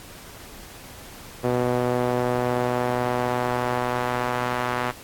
sawtooth tone with band-pass filter sweep, 123.47 Hz, B2, in tune, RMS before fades -24 dBFS, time 1.43-4.92 s, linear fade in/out 20 ms, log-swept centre 490 to 1200 Hz, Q 1.2, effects pink hiss -43 dBFS RMS until 5.03 s + AAC 64 kbps

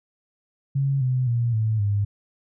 sine tone with pitch steps, 137.6 / 127.65 / 118.41 / 109.85 / 101.9 Hz, C#3 / C3 / A#2 / A2 / G#2, -12 / -42 / +28 / -2 / -32 cents, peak -19 dBFS, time 0.75-2.05 s, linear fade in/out 10 ms, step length 260 ms, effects none

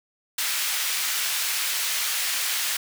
pink high-pass noise, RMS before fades -26 dBFS, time 0.38-2.77 s, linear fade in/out 5 ms, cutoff 2000 Hz, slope 12 dB/octave, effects none

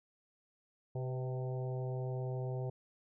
harmonic tone with a mistuned harmonic, 129.1 Hz, C3, 23 cents flat, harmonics 1 / 3 / 4 / 5 / 6 / 7, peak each -36 / -44 / -46 / -49 / -52 / -57 dBFS, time 0.95-2.7 s, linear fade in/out 5 ms, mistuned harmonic 4, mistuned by -37 cents, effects none

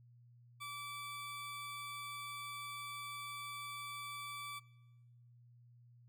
20% pulse tone, 1158 Hz, D6, 25 cents flat, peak -39 dBFS, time 0.6-4.6 s, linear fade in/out 20 ms, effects noise-tail reverb RT60 1.0 s tail -21 dB re dry + added 120 Hz sine -60 dBFS peak until 6.08 s

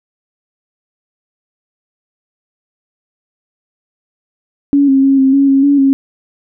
sine tone with pitch steps, 282.5 / 269.5 / 272.4 / 266.5 / 276.8 / 272 / 283.7 / 272 Hz, C#4 / C#4 / C#4 / C4 / C#4 / C#4 / C#4 / C#4, +33 / -49 / -30 / +32 / -2 / -33 / +40 / -33 cents, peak -6 dBFS, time 4.73-5.93 s, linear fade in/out 0 ms, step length 150 ms, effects none

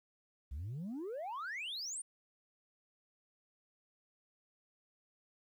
sine exponential sweep, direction up, 61.9 to 9440 Hz, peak -37 dBFS, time 0.51-2.02 s, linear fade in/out 10 ms, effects tanh soft clip ceiling -38 dBFS + 12-bit

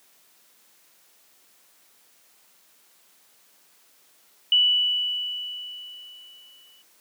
sine tone with exponential decay, 2960 Hz, F#7, in tune, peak -14 dBFS, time 4.52-6.82 s, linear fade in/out 2 ms, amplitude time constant 500 ms, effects white hiss -59 dBFS RMS until 7 s + high-pass 200 Hz 12 dB/octave

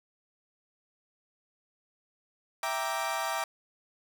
30% pulse chord, E half-diminished seventh, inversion none, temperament equal with one note detuned, 659.3 / 784 / 935.6 / 1174.7 Hz, E5 / G5 / Bb5 / D6, 0 / 0 / +6 / 0 cents, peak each -33 dBFS, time 2.63-3.44 s, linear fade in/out 2 ms, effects none

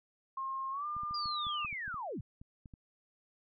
sine tone with pitch glide, 1069 to 1199.9 Hz, C6 to D6, +37 to +37 cents, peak -35 dBFS, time 0.37-1.66 s, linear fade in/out 5 ms, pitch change +200 cents, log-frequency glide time 0.71-0.86 s
clicks, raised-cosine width 5 ms, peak -38 dBFS, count 12, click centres 0.966 / 1.034 / 1.11 / 1.258 / 1.468 / 1.648 / 1.728 / 1.879 / 1.943 / 2.415 / 2.658 / 2.738 s
sine linear sweep, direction down, 4919 to 71.8 Hz, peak -37 dBFS, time 1.14-2.21 s, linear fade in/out 5 ms
effects none

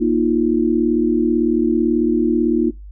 sine chord, Bb suspended fourth, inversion none, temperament equal with one note detuned, 235.8 / 311.1 / 349.2 Hz, Bb3 / Eb4 / F4, +20 / 0 / 0 cents, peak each -18 dBFS, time 0-2.71 s, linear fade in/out 20 ms, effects noise-tail reverb RT60 0.2 s tail -22 dB re dry + added 50 Hz sine -33 dBFS peak until 2.91 s

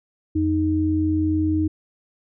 sine tone pair together, 87.3 / 311.1 Hz, F2 / D#4, 0 / 0 cents, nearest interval octave + minor seventh, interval 2200 cents, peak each -23 / -19 dBFS, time 0.35-1.68 s, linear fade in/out 10 ms, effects none

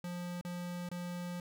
square tone with dropouts, 176.3 Hz, F3, 17 cents sharp, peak -39 dBFS, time 0.04-1.4 s, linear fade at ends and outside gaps 2 ms, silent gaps 0.412-0.449 / 0.889-0.914 s, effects none

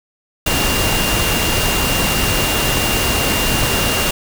sine tone in noise, 2794 Hz, F7, in tune, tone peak -22 dBFS, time 0.46-4.11 s, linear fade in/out 5 ms, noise pink, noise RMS -17 dBFS, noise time 0.46-4.11 s, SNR -8 dB, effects none

